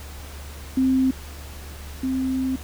sine tone pair in turn, 261.6 / 261.6 Hz, C4 / C4, 0 / 0 cents, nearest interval unison, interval 0 cents, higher neither, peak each -16 / -21 dBFS, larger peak first, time 0.77-1.11 / 2.03-2.56 s, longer second, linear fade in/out 5 ms, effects added 72 Hz sine -36 dBFS peak until 2.63 s + pink hiss -42 dBFS RMS until 2.63 s

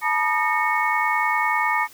sine tone cluster, 871 / 961 / 1219 / 1834 / 2207 Hz, A5 / B5 / D#6 / A#6 / C#7, -18 / -48 / -36 / -29 / -8 cents, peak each -25 dBFS, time 0.01-1.88 s, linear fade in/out 50 ms, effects white hiss -48 dBFS RMS until 1.93 s

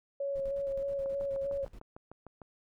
sine tone with vibrato, 553 Hz, C#5, 4 cents flat, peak -31 dBFS, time 0.2-1.65 s, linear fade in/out 5 ms, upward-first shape square, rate 3.2 Hz, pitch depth 16 cents each way
brown noise with tremolo, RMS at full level -48 dBFS, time 0.35-1.8 s, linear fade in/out 10 ms, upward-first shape square, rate 9.4 Hz, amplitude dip 80%
click train, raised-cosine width 1 ms, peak -33 dBFS, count 10, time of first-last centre 1.06-2.417 s, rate 6.63 Hz
effects none

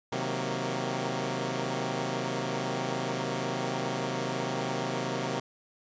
10% pulse chord, C half-diminished seventh, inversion none, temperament equal with one note detuned, 130.81 / 157.19 / 185 / 233.1 Hz, C3 / Eb3 / Gb3 / Bb3, 0 / +18 / 0 / 0 cents, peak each -25 / -29 / -28 / -28 dBFS, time 0.12-5.4 s, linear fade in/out 5 ms, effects resampled to 16000 Hz

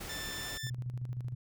pink noise, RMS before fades -43 dBFS, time 0-0.58 s, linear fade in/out 10 ms
15% pulse tone, 1771 Hz, A6, 11 cents sharp, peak -33 dBFS, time 0.09-0.7 s, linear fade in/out 5 ms
sine tone with tremolo, 123.47 Hz, B2, in tune, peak -33 dBFS, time 0.63-1.35 s, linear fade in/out 10 ms, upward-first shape square, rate 13 Hz, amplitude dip 55%
effects none

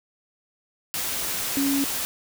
sine tone in noise, 277.2 Hz, C#4, in tune, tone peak -21 dBFS, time 1.57-1.84 s, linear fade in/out 0 ms, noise white, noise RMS -28 dBFS, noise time 0.94-2.05 s, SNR +4 dB, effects none

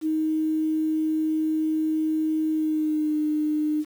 sine tone with pitch glide, 313.5 to 303.7 Hz, D#4 to D#4, +13 to -42 cents, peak -21 dBFS, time 0.01-3.85 s, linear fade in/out 50 ms, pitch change -55 cents, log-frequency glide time 2.51-3.17 s, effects 8-bit

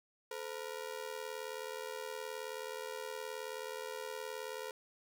sawtooth ring-modulated tone, 473.9 Hz, A#4, 28 cents sharp, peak -34 dBFS, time 0.31-4.71 s, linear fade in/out 2 ms, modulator 39.5 Hz, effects none

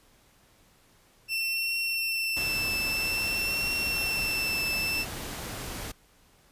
30% pulse tone with vibrato, 2682 Hz, E7, 29 cents sharp, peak -24 dBFS, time 1.28-5.06 s, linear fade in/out 50 ms, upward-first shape triangle, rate 0.51 Hz, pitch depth 27 cents each way
pink noise, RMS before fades -37 dBFS, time 2.36-5.92 s, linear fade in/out 10 ms
effects pink hiss -61 dBFS RMS until 6.51 s + resampled to 32000 Hz

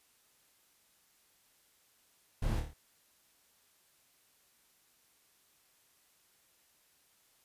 brown noise with echo, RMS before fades -34 dBFS, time 2.42-2.6 s, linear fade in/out 5 ms, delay 27 ms, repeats 5, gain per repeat -4 dB, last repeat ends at 2.735 s, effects white hiss -69 dBFS RMS until 7.44 s + resampled to 32000 Hz

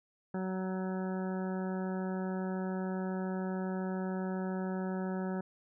harmonic tone, 187.2 Hz, F#3, 20 cents sharp, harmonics 1 / 2 / 3 / 4 / 5 / 7 / 8 / 9, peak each -34 / -40 / -44 / -46 / -48 / -51 / -52 / -53 dBFS, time 0.34-5.41 s, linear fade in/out 5 ms, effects none

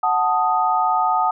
sine chord, D# diminished, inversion first, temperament equal, 740 / 880 / 1244.5 Hz, F#5 / A5 / D#6, 0 / 0 / 0 cents, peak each -20 dBFS, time 0.03-1.31 s, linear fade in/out 5 ms, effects none

